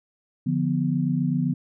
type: chord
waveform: sine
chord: B diminished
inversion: first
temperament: equal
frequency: 146.83 / 174.61 / 246.9 Hz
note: D3 / F3 / B3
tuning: 0 / 0 / 0 cents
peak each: -25 dBFS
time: 0.46-1.54 s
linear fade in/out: 10 ms
effects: none